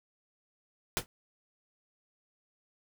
pink noise with exponential decay, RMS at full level -25 dBFS, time 0.97-1.06 s, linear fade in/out 0 ms, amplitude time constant 18 ms, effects none

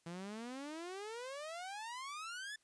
sawtooth exponential sweep, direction up, 164.81 to 1764 Hz, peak -40 dBFS, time 0.06-2.56 s, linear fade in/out 5 ms, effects white hiss -75 dBFS RMS until 2.63 s + resampled to 22050 Hz

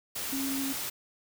sine tone in noise, 271.3 Hz, C#4, 37 cents flat, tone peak -31 dBFS, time 0.32-0.73 s, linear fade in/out 10 ms, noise white, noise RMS -35 dBFS, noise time 0.15-0.9 s, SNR +1 dB, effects none

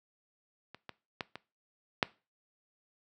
clicks, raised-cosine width 0.3 ms, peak -30 / -25 / -18 / -25 / -8 dBFS, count 5, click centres 0.746 / 0.893 / 1.208 / 1.356 / 2.028 s, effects noise-tail reverb RT60 0.3 s tail -20 dB re dry + high-pass 100 Hz 12 dB/octave

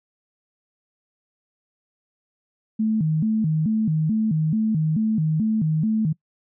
sine tone with vibrato, 185 Hz, F#3, in tune, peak -18 dBFS, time 2.79-6.13 s, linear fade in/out 10 ms, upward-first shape square, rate 2.3 Hz, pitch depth 290 cents each way, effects noise-tail reverb RT60 0.1 s tail -23 dB re dry

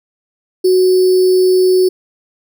sine tone with sample-and-hold, 370.1 Hz, F#4, in tune, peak -7 dBFS, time 0.64-1.89 s, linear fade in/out 10 ms, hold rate 4900 Hz, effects none

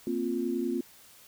sine chord, Bb suspended second, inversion none, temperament equal with one note detuned, 233.1 / 263.4 / 349.2 Hz, Bb3 / C4 / F4, 0 / +12 / 0 cents, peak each -33 / -32 / -31 dBFS, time 0.07-0.81 s, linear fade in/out 2 ms, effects white hiss -55 dBFS RMS until 1.27 s

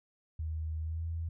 sine tone with pitch glide, 79.1 to 82.46 Hz, D#2 to E2, +29 to +1 cents, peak -33 dBFS, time 0.39-1.29 s, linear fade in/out 5 ms, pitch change +72 cents, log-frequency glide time 0.82-1.04 s, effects none

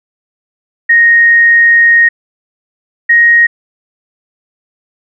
sine tone pair in turn, 1864.7 / 1875.5 Hz, A#6 / A#6, 0 / +10 cents, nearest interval unison, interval 10 cents, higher second, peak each -3 dBFS, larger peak neither, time 0.89-2.09 / 3.09-3.47 s, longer first, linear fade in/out 10 ms, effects none

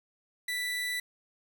30% pulse tone, 1975.5 Hz, B6, in tune, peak -28 dBFS, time 0.48-1 s, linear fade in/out 5 ms, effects 9-bit

